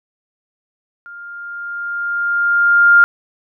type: tone with level ramp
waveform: sine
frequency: 1403 Hz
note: F6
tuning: 8 cents sharp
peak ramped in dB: -32 to -4 dBFS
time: 1.06-3.04 s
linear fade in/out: 0 ms
effects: none